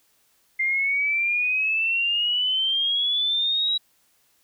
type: exponential sweep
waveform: sine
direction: up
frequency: 2093 to 3886 Hz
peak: -20 dBFS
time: 0.59-3.78 s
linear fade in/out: 10 ms
effects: white hiss -64 dBFS RMS until 4.43 s